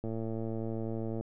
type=click train; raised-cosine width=2 ms; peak=-24 dBFS; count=132; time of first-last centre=0.04-1.21 s; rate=112 Hz; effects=none